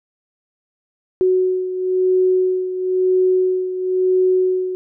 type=beating tone pair; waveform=sine; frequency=370.1 / 371.09 Hz; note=F#4 / F#4; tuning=0 / +5 cents; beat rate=0.99 Hz; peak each=-15 / -21 dBFS; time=1.21-4.75 s; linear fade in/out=0 ms; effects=none